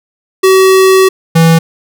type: tone pair in turn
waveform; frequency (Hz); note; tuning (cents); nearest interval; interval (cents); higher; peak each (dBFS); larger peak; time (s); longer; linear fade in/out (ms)
square; 379.5 / 164.33; F#4 / E3; +44 / -5; octave + major second; 1449; first; -4; neither; 0.43-1.09 / 1.35-1.59; first; 10
effects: none